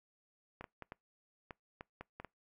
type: clicks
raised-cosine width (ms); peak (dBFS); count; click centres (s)
0.5; -30; 9; 0.61 / 0.642 / 0.823 / 0.921 / 1.508 / 1.809 / 2.01 / 2.2 / 2.247
effects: noise-tail reverb RT60 0.2 s tail -26 dB re dry